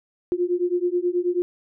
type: beating tone pair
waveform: sine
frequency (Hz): 350 / 359.3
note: F4 / F4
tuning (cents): +4 / +49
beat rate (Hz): 9.3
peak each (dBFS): -23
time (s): 0.32-1.42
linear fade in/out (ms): 0
effects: none